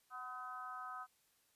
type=harmonic tone with a mistuned harmonic; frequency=253.3 Hz; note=B3; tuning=44 cents sharp; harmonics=3 / 4 / 5 / 6; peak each=-52 / -53 / -46 / -54 dBFS; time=0.1-1.07 s; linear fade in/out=50 ms; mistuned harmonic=3; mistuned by=-32 cents; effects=white hiss -75 dBFS RMS until 1.55 s + resampled to 32000 Hz